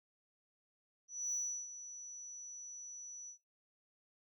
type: tone with ADSR envelope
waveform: sine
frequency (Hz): 5920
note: F#8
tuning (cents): 0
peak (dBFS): -32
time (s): 1.08-3.38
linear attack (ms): 250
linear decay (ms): 340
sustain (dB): -14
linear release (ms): 93
effects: noise-tail reverb RT60 0.2 s tail -19 dB re dry + tanh soft clip ceiling -33 dBFS